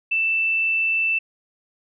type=tone; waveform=sine; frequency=2657 Hz; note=E7; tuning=13 cents sharp; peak=-18 dBFS; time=0.11-1.19 s; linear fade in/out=10 ms; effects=none